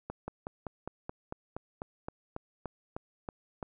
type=slowing click train; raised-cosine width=1 ms; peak=-23 dBFS; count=15; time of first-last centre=0.1-3.628 s; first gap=180 ms; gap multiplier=1.05; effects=none